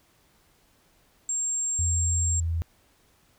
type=tone; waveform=sine; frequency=7459 Hz; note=A#8; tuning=in tune; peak=-25 dBFS; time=1.29-2.4 s; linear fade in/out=2 ms
type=tone with pitch glide; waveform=sine; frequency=83.8 to 82.79 Hz; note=E2 to E2; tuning=+29 to +8 cents; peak=-24 dBFS; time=1.79-2.62 s; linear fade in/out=0 ms; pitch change=-21 cents; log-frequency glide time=2.2-2.3 s
effects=pink hiss -63 dBFS RMS until 3.38 s